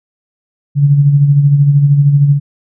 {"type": "tone with tremolo", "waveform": "sine", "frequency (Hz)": 142.8, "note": "D3", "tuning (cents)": -48, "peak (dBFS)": -3, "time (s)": [0.75, 2.4], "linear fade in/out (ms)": 50, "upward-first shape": "sine", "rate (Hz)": 13, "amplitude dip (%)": 50, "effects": []}